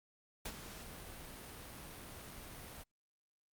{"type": "noise with ADSR envelope", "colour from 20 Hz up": "pink", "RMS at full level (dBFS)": -41, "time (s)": [0.45, 2.84], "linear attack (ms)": 8, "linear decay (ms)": 58, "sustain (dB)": -9, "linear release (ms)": 21, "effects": ["Opus 48 kbps"]}